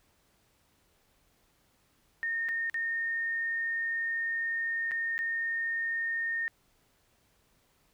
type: tone with dropouts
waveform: sine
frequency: 1834 Hz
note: A#6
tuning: 29 cents flat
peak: -29 dBFS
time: 2.23-6.48 s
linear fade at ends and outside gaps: 0 ms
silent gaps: 2.486-2.49 / 2.698-2.743 / 4.911-4.917 / 5.18-5.19 s
effects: pink hiss -69 dBFS RMS until 7.93 s